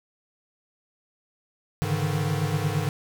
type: tone cluster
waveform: square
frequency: 102.3 / 141 / 150.5 / 158.8 Hz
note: G#2 / C#3 / D3 / D#3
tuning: -26 / +30 / +43 / +36 cents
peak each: -30 dBFS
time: 1.82-2.89 s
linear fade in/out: 0 ms
effects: none

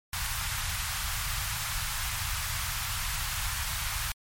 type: band-stop noise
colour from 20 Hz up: pink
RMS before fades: -32 dBFS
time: 0.13-4.12 s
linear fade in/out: 2 ms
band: 120 to 960 Hz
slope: 24 dB/octave
effects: MP3 64 kbps

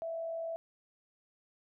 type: tone with frequency modulation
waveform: sine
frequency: 660 Hz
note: E5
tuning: 2 cents sharp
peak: -35 dBFS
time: 0.02-0.56 s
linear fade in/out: 0 ms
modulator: 46.7 Hz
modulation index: 0.28
effects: none

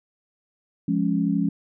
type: chord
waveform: sine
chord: Db major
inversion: first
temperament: equal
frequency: 174.61 / 207.7 / 277.2 Hz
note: F3 / Ab3 / Db4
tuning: 0 / 0 / 0 cents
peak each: -24 dBFS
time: 0.88-1.49 s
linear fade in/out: 5 ms
effects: none

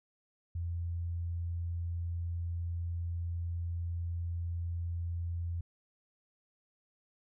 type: tone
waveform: sine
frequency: 85.4 Hz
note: F2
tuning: 38 cents flat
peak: -33 dBFS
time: 0.55-5.61 s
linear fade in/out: 5 ms
effects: none

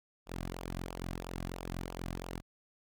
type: tone with flanger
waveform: sawtooth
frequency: 44.15 Hz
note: F1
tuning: 20 cents sharp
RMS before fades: -41 dBFS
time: 0.26-2.42 s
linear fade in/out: 50 ms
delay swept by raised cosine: 0.48 to 2.28 ms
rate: 3 Hz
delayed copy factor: -0.7
effects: none

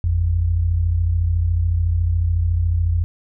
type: tone pair together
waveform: sine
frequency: 51.88 / 85.8 Hz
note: G#1 / F2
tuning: -1 / -30 cents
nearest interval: major sixth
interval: 871 cents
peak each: -22 / -16 dBFS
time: 0.04-3.04 s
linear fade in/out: 0 ms
effects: none

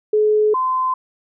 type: tone pair in turn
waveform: sine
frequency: 425.8 / 1030.1 Hz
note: G#4 / C6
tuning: +43 / -27 cents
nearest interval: octave + minor third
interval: 1530 cents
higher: second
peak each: -12 / -16 dBFS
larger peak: first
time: 0.13-0.54 / 0.54-0.94 s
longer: first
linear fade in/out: 5 ms
effects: none

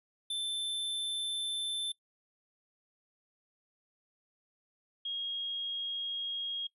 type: tone pair in turn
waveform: square / sine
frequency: 3538 / 3269 Hz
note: A7 / G#7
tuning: +9 / -28 cents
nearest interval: minor second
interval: 137 cents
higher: first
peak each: -33 / -34 dBFS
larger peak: first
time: 0.3-1.92 / 5.05-6.67 s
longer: neither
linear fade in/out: 5 ms
effects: noise-tail reverb RT60 0.1 s tail -21 dB re dry + resampled to 32000 Hz

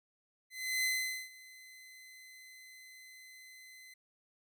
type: tone with ADSR envelope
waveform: sawtooth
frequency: 2041 Hz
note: C7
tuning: 44 cents flat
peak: -26 dBFS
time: 0.5-3.94 s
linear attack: 340 ms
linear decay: 450 ms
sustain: -23 dB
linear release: 6 ms
effects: none

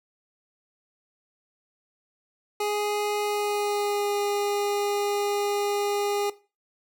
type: tone with pitch glide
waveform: 25% pulse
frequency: 415.3 to 408.2 Hz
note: G#4 to G#4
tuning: 0 to -30 cents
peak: -21 dBFS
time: 2.6-6.3 s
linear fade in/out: 5 ms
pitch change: -30 cents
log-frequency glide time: 3.19-4.19 s
effects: noise-tail reverb RT60 0.3 s tail -17 dB re dry

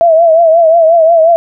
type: tone with vibrato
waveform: sine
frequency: 659.3 Hz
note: E5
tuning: in tune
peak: -3 dBFS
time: 0.01-1.36 s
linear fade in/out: 0 ms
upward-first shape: triangle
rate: 5.6 Hz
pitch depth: 87 cents each way
effects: none

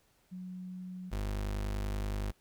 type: tone pair in turn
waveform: sine / 35% pulse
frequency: 183.3 / 50.55 Hz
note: F#3 / G#1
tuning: -16 / -46 cents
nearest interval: octave + minor seventh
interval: 2230 cents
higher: first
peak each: -40 / -31 dBFS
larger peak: second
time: 0.31-1.11 / 1.11-2.32 s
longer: second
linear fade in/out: 20 ms
effects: pink hiss -70 dBFS RMS until 2.4 s

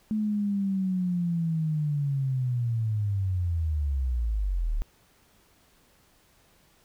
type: linear sweep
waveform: sine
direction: down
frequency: 217.1 to 34.65 Hz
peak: -24 dBFS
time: 0.11-4.82 s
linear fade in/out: 0 ms
effects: pink hiss -62 dBFS RMS until 6.84 s

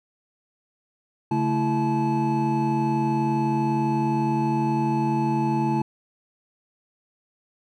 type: tone cluster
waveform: triangle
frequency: 140.6 / 220.3 / 332.4 / 865 Hz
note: C#3 / A3 / E4 / A5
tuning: +25 / +2 / +15 / -30 cents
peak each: -24 dBFS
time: 1.31-5.82 s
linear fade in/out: 5 ms
effects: none

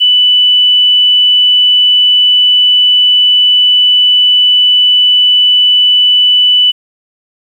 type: tone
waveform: sine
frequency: 2980 Hz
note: F#7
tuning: 12 cents sharp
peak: -4 dBFS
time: 0-6.72 s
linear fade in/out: 20 ms
effects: 7-bit

